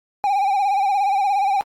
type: tone with vibrato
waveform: triangle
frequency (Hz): 796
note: G5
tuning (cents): +26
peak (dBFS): -14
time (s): 0.24-1.61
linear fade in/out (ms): 0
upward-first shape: sine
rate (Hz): 17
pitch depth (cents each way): 71
effects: AAC 64 kbps